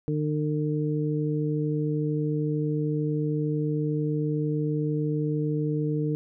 harmonic tone, 151.1 Hz, D3, 50 cents sharp, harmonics 1 / 2 / 3, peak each -26 / -29 / -31 dBFS, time 0.08-6.15 s, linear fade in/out 0 ms, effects none

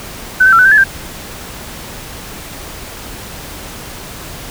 sine tone with pitch steps, 1511 / 1544 / 1350 / 1501 / 1571 / 1713 / 1580 Hz, F#6 / G6 / E6 / F#6 / G6 / A6 / G6, +36 / -27 / +41 / +24 / +3 / -47 / +13 cents, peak -4 dBFS, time 0.4-0.841 s, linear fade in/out 10 ms, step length 63 ms, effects pink hiss -29 dBFS RMS until 4.5 s

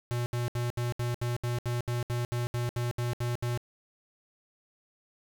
square tone bursts, 120.7 Hz, B2, 39 cents flat, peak -29 dBFS, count 16, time 0.11-3.575 s, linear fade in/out 0 ms, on 150 ms, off 71 ms, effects none

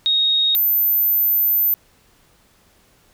sine tone pair in turn, 3744 / 14209 Hz, A#7 / A9, +7 / +16 cents, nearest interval octave + major seventh, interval 2309 cents, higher second, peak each -14 dBFS, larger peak neither, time 0.06-0.55 / 0.55-1.74 s, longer second, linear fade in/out 0 ms, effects pink hiss -56 dBFS RMS until 3.13 s

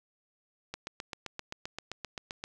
click train, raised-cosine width 0.2 ms, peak -20 dBFS, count 14, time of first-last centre 0.74-2.439 s, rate 7.65 Hz, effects none

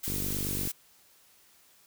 blue noise, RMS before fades -34 dBFS, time 0.03-0.72 s, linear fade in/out 10 ms
click train, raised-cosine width 3 ms, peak -23 dBFS, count 30, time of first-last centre 0.08-0.674 s, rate 48.8 Hz
effects white hiss -61 dBFS RMS until 1.86 s

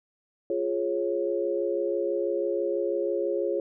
sine chord, Db major, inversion first, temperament equal with one note detuned, 349.2 / 415.3 / 547.4 Hz, F4 / Ab4 / Db5, 0 / 0 / -22 cents, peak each -29 dBFS, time 0.5-3.6 s, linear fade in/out 2 ms, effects none

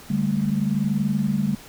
sine chord, D suspended fourth, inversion none, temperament equal with one note detuned, 146.83 / 199.19 / 220 Hz, D3 / G3 / A3, 0 / +28 / 0 cents, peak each -26 / -22 / -25 dBFS, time 0.1-1.55 s, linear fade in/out 5 ms, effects pink hiss -44 dBFS RMS until 1.68 s

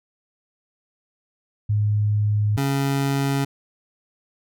sine / 25% pulse tone pair in turn, 104.8 / 138.44 Hz, G#2 / C#3, +16 / -2 cents, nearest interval perfect fourth, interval 482 cents, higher second, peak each -17 / -16 dBFS, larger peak second, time 1.69-2.57 / 2.57-3.45 s, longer neither, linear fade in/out 10 ms, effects none

